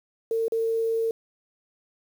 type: tone with dropouts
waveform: sine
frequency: 452.9 Hz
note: A#4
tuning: 50 cents flat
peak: -22 dBFS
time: 0.31-1.11 s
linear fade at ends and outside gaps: 2 ms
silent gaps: 0.482-0.521 s
effects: 8-bit